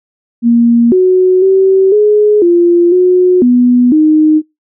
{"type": "tone with pitch steps", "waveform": "sine", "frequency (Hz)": [235.1, 369.7, 383, 420, 346.2, 363.8, 246.1, 309.1], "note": ["A#3", "F#4", "G4", "G#4", "F4", "F#4", "B3", "D#4"], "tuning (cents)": [15, -1, -40, 19, -15, -29, -6, -11], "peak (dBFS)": -4, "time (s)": [0.42, 4.42], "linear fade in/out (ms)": 50, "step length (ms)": 500, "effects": ["noise-tail reverb RT60 0.2 s tail -25 dB re dry"]}